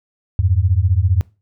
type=beating tone pair; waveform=sine; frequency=84.9 / 99.9 Hz; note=F2 / G2; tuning=-48 / +33 cents; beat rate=15 Hz; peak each=-15 dBFS; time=0.39-1.21 s; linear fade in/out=0 ms; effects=noise-tail reverb RT60 0.3 s tail -22 dB re dry